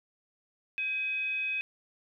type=tone with frequency modulation; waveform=sine; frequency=2529 Hz; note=D#7; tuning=28 cents sharp; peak=-29 dBFS; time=0.78-1.61 s; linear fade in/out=0 ms; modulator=923 Hz; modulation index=0.24; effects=none